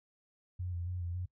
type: tone with vibrato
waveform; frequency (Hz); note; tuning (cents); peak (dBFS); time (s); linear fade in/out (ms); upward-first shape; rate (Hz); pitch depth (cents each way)
sine; 88.5; F2; +23; -35; 0.59-1.26; 10; square; 3.6; 35
effects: noise-tail reverb RT60 0.1 s tail -20 dB re dry